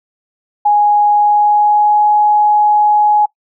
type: tone with pitch glide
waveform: sine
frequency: 830 to 838.7 Hz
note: G#5 to G#5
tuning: -1 to +17 cents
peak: -7 dBFS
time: 0.65-3.26 s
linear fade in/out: 10 ms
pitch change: +18 cents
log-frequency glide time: 1.11-2.05 s
effects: noise-tail reverb RT60 0.1 s tail -21 dB re dry